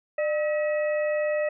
harmonic tone with a mistuned harmonic, 641 Hz, E5, 49 cents flat, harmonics 1 / 2 / 3 / 4, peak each -23 / -41 / -34 / -39 dBFS, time 0.18-1.49 s, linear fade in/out 5 ms, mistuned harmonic 1, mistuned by -110 cents, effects none

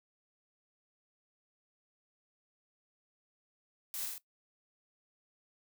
blue noise with echo, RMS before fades -40 dBFS, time 3.94-4.05 s, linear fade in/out 0 ms, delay 43 ms, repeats 3, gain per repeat -2 dB, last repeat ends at 4.179 s, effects noise-tail reverb RT60 0.1 s tail -17 dB re dry

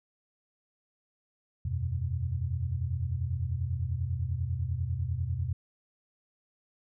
sine chord, E suspended second, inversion none, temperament equal with one note detuned, 82.41 / 92.5 / 125.05 Hz, E2 / F#2 / B2, 0 / 0 / +22 cents, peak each -33 dBFS, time 1.65-5.53 s, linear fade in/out 5 ms, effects none

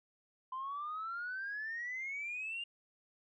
sine exponential sweep, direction up, 1023 to 2830 Hz, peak -37 dBFS, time 0.52-2.64 s, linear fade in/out 5 ms, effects tanh soft clip ceiling -34 dBFS

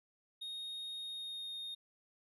triangle tone with pitch glide, 3720 to 3694 Hz, A#7 to A#7, -4 to -16 cents, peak -40 dBFS, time 0.41-1.75 s, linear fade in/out 10 ms, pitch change -12 cents, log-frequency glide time 0.97-1.59 s, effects none

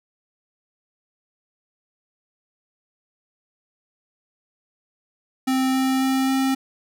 square tone with pitch steps, 261.6 / 263.1 / 264.6 / 266.2 Hz, C4 / C4 / C4 / C4, 0 / +10 / +20 / +30 cents, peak -19 dBFS, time 5.47-6.55 s, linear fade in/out 10 ms, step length 270 ms, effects none

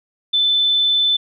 sine tone with vibrato, 3520 Hz, A7, in tune, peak -13 dBFS, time 0.33-1.17 s, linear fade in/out 10 ms, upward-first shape triangle, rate 20 Hz, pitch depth 13 cents each way, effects none

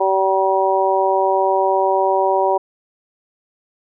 harmonic tone, 191.7 Hz, G3, 38 cents flat, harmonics 2 / 3 / 4 / 5, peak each -19 / -19 / -19 / -19 dBFS, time 0-2.58 s, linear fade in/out 10 ms, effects none

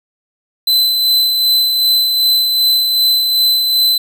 45% pulse tone with tremolo, 4033 Hz, B7, 36 cents sharp, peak -8 dBFS, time 0.67-3.98 s, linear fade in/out 5 ms, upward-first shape sine, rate 2.6 Hz, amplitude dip 35%, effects none

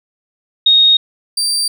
sine / 30% pulse tone pair in turn, 3729 / 4688 Hz, A#7 / D8, 0 / -4 cents, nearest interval major third, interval 396 cents, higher second, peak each -6 / -11 dBFS, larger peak first, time 0.66-0.97 / 1.37-1.68 s, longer neither, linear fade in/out 5 ms, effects none

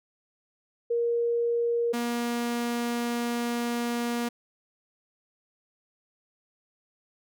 sine / sawtooth tone pair in turn, 470.6 / 237.8 Hz, A#4 / A#3, +16 / +35 cents, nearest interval octave, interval 1181 cents, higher first, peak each -23 / -23 dBFS, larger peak neither, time 0.9-1.93 / 1.93-4.29 s, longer second, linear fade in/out 10 ms, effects none

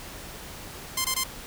5% pulse tone bursts, 1046.5 Hz, C6, in tune, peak -12 dBFS, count 3, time 0.97-1.238 s, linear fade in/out 5 ms, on 76 ms, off 20 ms, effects pink hiss -41 dBFS RMS until 1.46 s

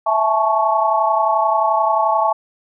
sine chord, A major seventh, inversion second, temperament equal with one note detuned, 659.3 / 848.6 / 880 / 1108.7 Hz, E5 / G#5 / A5 / C#6, 0 / +37 / 0 / 0 cents, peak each -19 dBFS, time 0.06-2.33 s, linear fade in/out 10 ms, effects none

